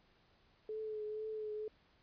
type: tone with vibrato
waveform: sine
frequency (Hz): 430.3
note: A4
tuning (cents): -39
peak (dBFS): -39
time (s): 0.69-1.68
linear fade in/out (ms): 2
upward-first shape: triangle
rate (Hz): 2.1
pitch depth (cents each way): 29
effects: pink hiss -70 dBFS RMS until 2.02 s + resampled to 11025 Hz